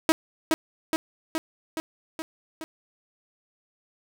sawtooth tone with echo, 320 Hz, D#4, 49 cents sharp, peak -12 dBFS, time 0.09-0.12 s, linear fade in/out 0 ms, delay 420 ms, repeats 6, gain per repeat -3 dB, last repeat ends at 2.64 s, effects none

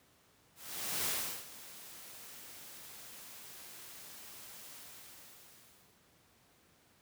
white noise with ADSR envelope, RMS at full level -34 dBFS, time 0.55-6.01 s, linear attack 530 ms, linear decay 360 ms, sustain -17 dB, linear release 1300 ms, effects pink hiss -67 dBFS RMS until 7.01 s + high-pass 80 Hz 12 dB/octave

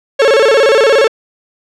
45% pulse tone with vibrato, 493.9 Hz, B4, in tune, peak -6 dBFS, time 0.19-1.08 s, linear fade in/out 10 ms, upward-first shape square, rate 17 Hz, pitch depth 190 cents each way, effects low-pass 5000 Hz 12 dB/octave

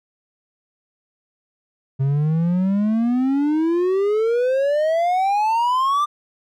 triangle exponential sweep, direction up, 132.6 to 1200 Hz, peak -14 dBFS, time 1.99-6.06 s, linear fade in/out 20 ms, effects none

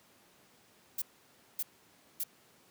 violet noise bursts, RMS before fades -34 dBFS, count 3, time 0.98-2.237 s, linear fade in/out 5 ms, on 39 ms, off 570 ms, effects pink hiss -63 dBFS RMS until 2.7 s + high-pass 150 Hz 12 dB/octave

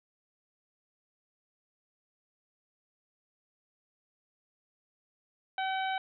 harmonic tone, 763 Hz, G5, 47 cents flat, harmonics 1 / 2 / 3 / 4 / 5, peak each -31 / -37 / -41 / -43 / -45 dBFS, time 5.58-5.98 s, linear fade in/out 2 ms, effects none

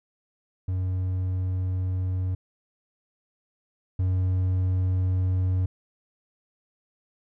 triangle tone pair in turn, 92.5 / 92.5 Hz, F#2 / F#2, 0 / 0 cents, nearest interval unison, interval 0 cents, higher neither, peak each -22 / -19 dBFS, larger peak second, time 0.68-2.35 / 3.99-5.66 s, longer neither, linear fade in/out 5 ms, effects none

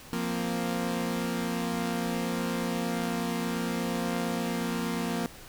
sawtooth chord, F suspended fourth, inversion none, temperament equal, 174.61 / 233.1 / 261.6 Hz, F3 / Bb3 / C4, 0 / 0 / 0 cents, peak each -29 / -27 / -33 dBFS, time 0.13-5.26 s, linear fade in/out 0 ms, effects pink hiss -48 dBFS RMS until 5.48 s

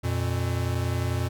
square tone pair together, 88.2 / 119.45 Hz, F2 / A#2, +18 / +43 cents, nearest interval perfect fourth, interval 525 cents, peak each -28 dBFS, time 0.03-1.29 s, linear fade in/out 20 ms, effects none

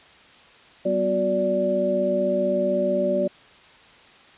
sine tone cluster, 191.9 / 247.6 / 363.9 / 582 Hz, G3 / B3 / F#4 / D5, -37 / +5 / -29 / -16 cents, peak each -28 / -29 / -27 / -21 dBFS, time 0.85-3.28 s, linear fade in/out 10 ms, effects white hiss -50 dBFS RMS until 4.37 s + resampled to 8000 Hz

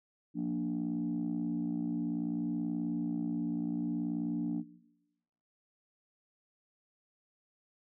sine chord, Bb major, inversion second, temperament equal, 174.61 / 233.1 / 293.7 Hz, F3 / Bb3 / D4, 0 / 0 / 0 cents, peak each -36 / -35 / -33 dBFS, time 0.34-4.64 s, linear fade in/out 50 ms, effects noise-tail reverb RT60 1.0 s tail -19 dB re dry + tanh soft clip ceiling -26 dBFS

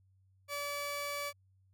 sawtooth tone pair together, 575 / 1150 Hz, D5 / D6, -37 / -37 cents, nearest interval octave, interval 1200 cents, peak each -36 / -33 dBFS, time 0.48-1.33 s, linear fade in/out 50 ms, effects added 95 Hz sine -65 dBFS peak until 1.73 s

